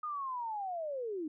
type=linear sweep; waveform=sine; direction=down; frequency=1244.5 to 292.8 Hz; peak=-35 dBFS; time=0.03-1.28 s; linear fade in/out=5 ms; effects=none